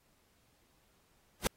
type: noise with exponential growth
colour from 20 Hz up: pink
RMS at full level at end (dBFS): -26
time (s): 1.4-1.47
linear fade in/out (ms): 0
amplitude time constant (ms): 15
effects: pink hiss -71 dBFS RMS until 1.56 s + AAC 48 kbps